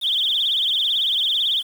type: tone with vibrato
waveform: triangle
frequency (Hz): 3361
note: G#7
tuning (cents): +20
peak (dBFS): -14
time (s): 0.01-1.63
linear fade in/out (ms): 50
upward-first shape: triangle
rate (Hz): 18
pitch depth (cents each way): 200
effects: tanh soft clip ceiling -16 dBFS + 7-bit